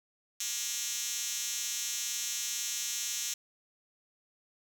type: tone with high-pass filter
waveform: 5% pulse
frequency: 237.9 Hz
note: A#3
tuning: 35 cents sharp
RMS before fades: -35 dBFS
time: 0.4-3.34 s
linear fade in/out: 5 ms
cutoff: 5000 Hz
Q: 3.4
effects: none